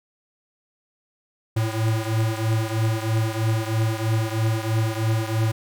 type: beating tone pair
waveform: square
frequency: 110 / 113.1 Hz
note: A2 / A2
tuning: 0 / +48 cents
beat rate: 3.1 Hz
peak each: -23 / -26 dBFS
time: 1.56-5.52 s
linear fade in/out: 10 ms
effects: none